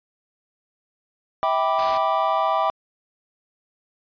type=chord; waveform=triangle; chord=E minor seventh; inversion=none; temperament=equal with one note detuned; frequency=649.1 / 784 / 987.8 / 1174.7 Hz; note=E5 / G5 / B5 / D6; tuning=-27 / 0 / 0 / 0 cents; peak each=-22 / -22 / -23 / -22 dBFS; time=1.43-2.7 s; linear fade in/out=0 ms
type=noise; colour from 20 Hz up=white; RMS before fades=-31 dBFS; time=1.78-1.98 s; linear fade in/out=10 ms
effects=resampled to 11025 Hz